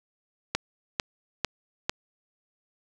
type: click train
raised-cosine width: 0.2 ms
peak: -7 dBFS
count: 4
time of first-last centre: 0.55-1.895 s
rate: 2.23 Hz
effects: none